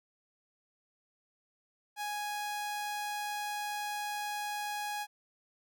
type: tone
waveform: sawtooth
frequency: 830.6 Hz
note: G#5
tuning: in tune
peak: -31 dBFS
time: 1.96-5.07 s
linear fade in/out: 50 ms
effects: none